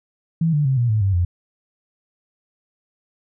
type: tone with pitch steps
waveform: sine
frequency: 164 / 147.81 / 133.21 / 120.06 / 108.2 / 97.51 / 87.89 Hz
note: E3 / D3 / C3 / B2 / A2 / G2 / F2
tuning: -9 / +11 / +31 / -48 / -29 / -9 / +12 cents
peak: -15 dBFS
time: 0.41-1.25 s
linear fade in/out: 5 ms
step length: 120 ms
effects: none